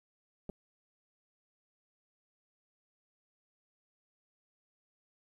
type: clicks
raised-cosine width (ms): 2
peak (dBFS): -29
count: 2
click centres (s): 0.493 / 0.498
effects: 11-bit